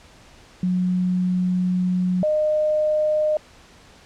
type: tone pair in turn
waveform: sine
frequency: 181.8 / 611.5 Hz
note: F#3 / D#5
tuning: -30 / -30 cents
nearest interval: octave + major sixth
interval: 2100 cents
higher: second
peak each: -18 / -17 dBFS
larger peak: second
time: 0.63-2.23 / 2.23-3.37 s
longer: first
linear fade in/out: 2 ms
effects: pink hiss -49 dBFS RMS until 4.05 s + low-pass 7000 Hz 12 dB/octave